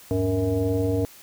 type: tone with frequency modulation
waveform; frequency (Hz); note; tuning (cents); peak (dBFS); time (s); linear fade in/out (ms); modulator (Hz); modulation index
sine; 283.8; C#4; +41; -20; 0.11-1.05; 0; 182; 1.5
effects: white hiss -48 dBFS RMS until 1.22 s